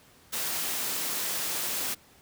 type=high-pass noise; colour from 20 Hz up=white; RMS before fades=-31 dBFS; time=0.32-1.95 s; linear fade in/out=20 ms; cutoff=140 Hz; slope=12 dB/octave; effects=pink hiss -57 dBFS RMS until 2.21 s + high-pass 60 Hz 12 dB/octave